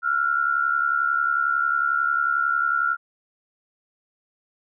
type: tone pair together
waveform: sine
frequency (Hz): 1354 / 1425.1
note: E6 / F6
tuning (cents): +46 / +35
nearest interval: minor second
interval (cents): 89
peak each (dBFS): -22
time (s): 0.02-2.97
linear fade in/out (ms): 50
effects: none